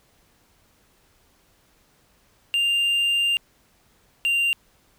triangle tone pair in turn, 2794 / 2780 Hz, F7 / F7, 0 / -9 cents, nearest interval unison, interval 9 cents, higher first, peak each -17 dBFS, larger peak neither, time 2.54-3.37 / 4.25-4.53 s, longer first, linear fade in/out 0 ms, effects pink hiss -61 dBFS RMS until 4.98 s

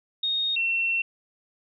sine tone pair in turn, 3716 / 2710 Hz, A#7 / E7, -6 / +47 cents, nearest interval perfect fourth, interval 547 cents, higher first, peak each -23 / -22 dBFS, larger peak second, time 0.23-0.56 / 0.56-1.02 s, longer second, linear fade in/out 5 ms, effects none

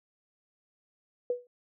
sine tone with exponential decay, 490 Hz, B4, 14 cents flat, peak -23 dBFS, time 1.3-1.47 s, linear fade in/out 2 ms, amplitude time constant 36 ms, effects none

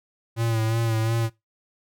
square tone with vibrato, 113.2 Hz, A2, 50 cents sharp, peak -22 dBFS, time 0.36-1.3 s, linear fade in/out 50 ms, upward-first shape sine, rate 2.8 Hz, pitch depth 38 cents each way, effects noise-tail reverb RT60 0.2 s tail -21 dB re dry

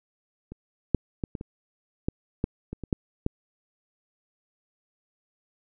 clicks, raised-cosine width 3 ms, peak -26 / -6 / -15 / -20 / -23 / -12 / -11 / -21 / -22 / -10 / -12 dBFS, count 11, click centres 0.52 / 0.947 / 1.238 / 1.352 / 1.411 / 2.085 / 2.441 / 2.73 / 2.837 / 2.928 / 3.264 s, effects none

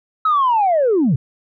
sine linear sweep, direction down, 1301 to 111.8 Hz, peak -11 dBFS, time 0.25-1.16 s, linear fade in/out 5 ms, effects tanh soft clip ceiling -9 dBFS

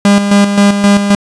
45% pulse tone with tremolo, 201.9 Hz, G#3, 49 cents flat, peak -4 dBFS, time 0.05-1.15 s, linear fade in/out 2 ms, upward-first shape square, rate 3.8 Hz, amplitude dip 55%, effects resampled to 22050 Hz + 7-bit

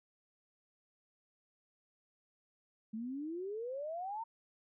sine exponential sweep, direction up, 212.8 to 932.3 Hz, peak -38 dBFS, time 2.93-4.24 s, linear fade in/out 10 ms, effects none

